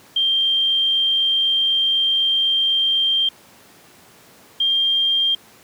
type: tone pair in turn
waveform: sine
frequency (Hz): 3172 / 3194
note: G7 / G7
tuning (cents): +20 / +32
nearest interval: unison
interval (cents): 12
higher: second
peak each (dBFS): -15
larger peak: neither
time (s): 0.16-3.29 / 4.6-5.35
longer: first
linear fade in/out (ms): 5
effects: pink hiss -48 dBFS RMS until 5.63 s + high-pass 150 Hz 12 dB/octave